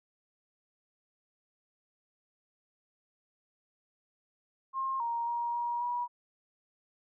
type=tone with pitch steps; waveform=sine; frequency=1066 / 936 / 946 / 952 / 967 Hz; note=C6 / A#5 / A#5 / A#5 / B5; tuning=+32 / +7 / +25 / +36 / -37 cents; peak=-30 dBFS; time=4.73-6.08 s; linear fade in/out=50 ms; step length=270 ms; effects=none